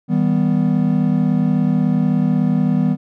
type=chord; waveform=triangle; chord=Eb augmented; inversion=none; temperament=equal with one note detuned; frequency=159.66 / 196 / 246.9 Hz; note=Eb3 / G3 / B3; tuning=+45 / 0 / 0 cents; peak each=-16 dBFS; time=0.08-2.97 s; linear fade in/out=50 ms; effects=none